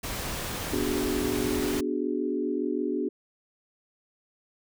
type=noise; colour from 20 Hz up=pink; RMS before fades=-33 dBFS; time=0.03-1.81 s; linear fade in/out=10 ms
type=chord; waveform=sine; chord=G# half-diminished seventh; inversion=first; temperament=equal; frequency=246.9 / 293.7 / 370 / 415.3 Hz; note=B3 / D4 / F#4 / G#4; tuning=0 / 0 / 0 / 0 cents; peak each=-32 / -30 / -31 / -33 dBFS; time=0.72-3.09 s; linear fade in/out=10 ms
effects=none